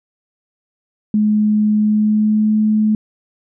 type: tone with pitch glide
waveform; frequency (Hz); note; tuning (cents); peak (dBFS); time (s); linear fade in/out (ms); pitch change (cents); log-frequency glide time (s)
sine; 211.9 to 214.7; G#3 to A3; +35 to -42; -11; 1.14-2.95; 2; +23; 1.78-2.55
effects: none